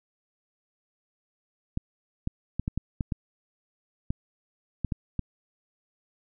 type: clicks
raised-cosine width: 5 ms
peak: -15 dBFS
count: 11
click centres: 1.774 / 2.274 / 2.596 / 2.679 / 2.776 / 3.008 / 3.122 / 4.105 / 4.847 / 4.922 / 5.193 s
effects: none